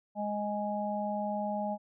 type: harmonic tone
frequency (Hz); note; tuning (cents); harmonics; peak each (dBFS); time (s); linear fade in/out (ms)
207.7; G#3; 0; 1 / 3 / 4; -35 / -35 / -35; 0.15-1.78; 50
effects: none